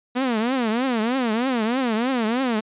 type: tone with vibrato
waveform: sawtooth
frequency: 240 Hz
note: B3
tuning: 49 cents flat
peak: -16 dBFS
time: 0.15-2.61 s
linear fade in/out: 20 ms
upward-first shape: triangle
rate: 3.2 Hz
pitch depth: 230 cents each way
effects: resampled to 8000 Hz